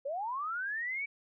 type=linear sweep; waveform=sine; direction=up; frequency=523.3 to 2300 Hz; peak=-33 dBFS; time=0.05-1.06 s; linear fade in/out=10 ms; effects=none